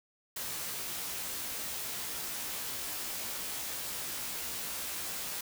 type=noise with comb filter; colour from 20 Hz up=white; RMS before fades=-38 dBFS; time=0.36-5.41 s; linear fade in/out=5 ms; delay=17 ms; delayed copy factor=+0.75; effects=none